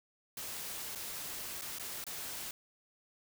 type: noise with dropouts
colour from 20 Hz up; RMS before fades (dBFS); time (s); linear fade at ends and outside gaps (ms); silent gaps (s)
white; -42; 0.37-2.51; 2; 0.951-0.956 / 1.613-1.619 / 1.786-1.796 / 2.041-2.066
effects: none